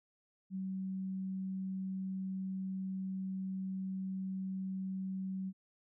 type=tone; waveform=sine; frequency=189.8 Hz; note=F#3; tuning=44 cents sharp; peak=-36 dBFS; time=0.5-5.53 s; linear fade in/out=50 ms; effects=none